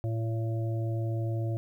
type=harmonic tone; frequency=112.9 Hz; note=A2; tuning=45 cents sharp; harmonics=1 / 3 / 5 / 6; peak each=-28 / -38 / -42 / -44 dBFS; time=0.04-1.57 s; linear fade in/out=0 ms; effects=11-bit

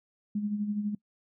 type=tone with tremolo; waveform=sine; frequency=207.7 Hz; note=G#3; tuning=in tune; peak=-26 dBFS; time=0.35-0.95 s; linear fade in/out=5 ms; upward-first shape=sine; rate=12 Hz; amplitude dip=55%; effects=noise-tail reverb RT60 0.1 s tail -23 dB re dry

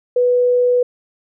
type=tone; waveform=sine; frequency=492.8 Hz; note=B4; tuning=4 cents flat; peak=-11 dBFS; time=0.16-0.83 s; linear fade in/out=5 ms; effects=none

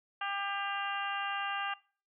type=harmonic tone; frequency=398.8 Hz; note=G4; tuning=30 cents sharp; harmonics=2 / 3 / 4 / 5 / 6 / 7 / 8; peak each=-38 / -38 / -39 / -46 / -49 / -40 / -51 dBFS; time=0.21-1.74 s; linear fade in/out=5 ms; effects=noise-tail reverb RT60 0.4 s tail -22 dB re dry

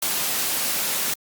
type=high-pass noise; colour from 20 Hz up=white; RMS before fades=-24 dBFS; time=0.02-1.14 s; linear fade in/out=5 ms; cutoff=140 Hz; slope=12 dB/octave; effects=Opus 48 kbps

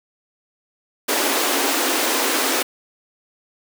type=high-pass noise; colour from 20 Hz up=pink; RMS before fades=-20 dBFS; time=1.08-2.63 s; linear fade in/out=10 ms; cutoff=250 Hz; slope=96 dB/octave; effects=none

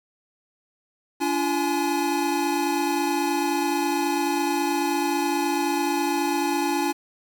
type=tone cluster; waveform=square; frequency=289.1 / 343.5 / 838 Hz; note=D4 / F4 / G#5; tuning=-27 / -29 / +15 cents; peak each=-27 dBFS; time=1.2-6.93 s; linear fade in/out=20 ms; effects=8-bit

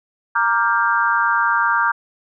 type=chord; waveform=sine; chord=G minor seventh; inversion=first; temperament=equal with one note detuned; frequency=932.3 / 1174.7 / 1396.9 / 1587.1 Hz; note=Bb5 / D6 / F6 / G6; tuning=0 / 0 / 0 / +21 cents; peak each=-20 dBFS; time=0.35-1.92 s; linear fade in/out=10 ms; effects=none

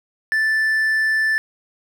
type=tone; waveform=triangle; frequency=1760 Hz; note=A6; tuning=in tune; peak=-14 dBFS; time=0.32-1.38 s; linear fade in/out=0 ms; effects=none

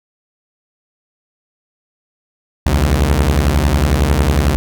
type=beating tone pair; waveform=sawtooth; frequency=65 / 76 Hz; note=C2 / D#2; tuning=-11 / -40 cents; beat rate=11 Hz; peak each=-10 dBFS; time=2.66-4.56 s; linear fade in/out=0 ms; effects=none

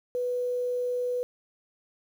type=tone with quantisation; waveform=sine; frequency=493.9 Hz; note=B4; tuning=in tune; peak=-26 dBFS; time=0.15-1.23 s; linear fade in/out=0 ms; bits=9; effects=none

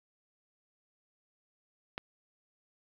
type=click; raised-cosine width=0.3 ms; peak=-20 dBFS; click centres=1.979 s; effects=low-pass 5000 Hz 12 dB/octave + 8-bit

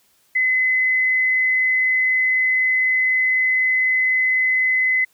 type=tone; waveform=sine; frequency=2031 Hz; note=B6; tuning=48 cents sharp; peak=-15 dBFS; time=0.35-5.05 s; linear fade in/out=10 ms; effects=white hiss -60 dBFS RMS until 5.13 s

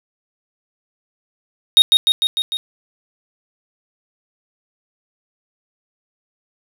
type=tone with echo; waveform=triangle; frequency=3729 Hz; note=A#7; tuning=in tune; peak=-3 dBFS; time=1.77-1.82 s; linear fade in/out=0 ms; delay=150 ms; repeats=5; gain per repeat=-3 dB; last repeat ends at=2.57 s; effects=none

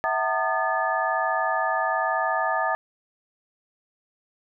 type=tone cluster; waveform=sine; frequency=652 / 753 / 906 / 1221 / 1724 Hz; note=E5 / F#5 / A#5 / D#6 / A6; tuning=-19 / +30 / -50 / -33 / -36 cents; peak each=-28 dBFS; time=0.04-2.75 s; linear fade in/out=0 ms; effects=none

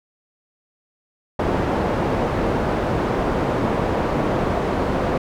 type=low-pass noise; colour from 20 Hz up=white; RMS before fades=-21 dBFS; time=1.39-5.18 s; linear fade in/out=5 ms; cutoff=670 Hz; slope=12 dB/octave; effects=none

